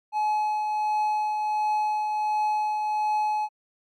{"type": "tone with tremolo", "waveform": "triangle", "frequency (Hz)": 850, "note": "G#5", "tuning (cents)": 40, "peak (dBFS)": -19, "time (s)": [0.12, 3.49], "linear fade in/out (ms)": 50, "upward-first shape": "triangle", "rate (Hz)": 1.4, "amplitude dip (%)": 35, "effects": ["MP3 96 kbps"]}